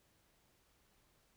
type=silence; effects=pink hiss -73 dBFS RMS until 1.36 s